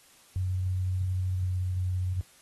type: tone with pitch glide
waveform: sine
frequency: 92.5 to 91.7 Hz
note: F#2 to F#2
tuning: 0 to -15 cents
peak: -26 dBFS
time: 0.36-2.21 s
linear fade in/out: 0 ms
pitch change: -15 cents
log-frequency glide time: 1.35-1.44 s
effects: white hiss -58 dBFS RMS until 2.41 s + AAC 32 kbps